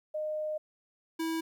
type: tone pair in turn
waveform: sine / square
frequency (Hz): 614 / 325.3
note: D#5 / E4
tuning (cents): -23 / -23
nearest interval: major seventh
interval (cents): 1100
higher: first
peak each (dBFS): -31 / -31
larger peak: neither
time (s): 0.14-0.58 / 1.19-1.41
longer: first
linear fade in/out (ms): 10
effects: 12-bit